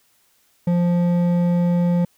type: tone with hard clipping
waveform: triangle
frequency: 174.61 Hz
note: F3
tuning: in tune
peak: -17 dBFS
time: 0.67-2.05 s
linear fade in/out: 5 ms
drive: 12 dB
effects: white hiss -61 dBFS RMS until 2.17 s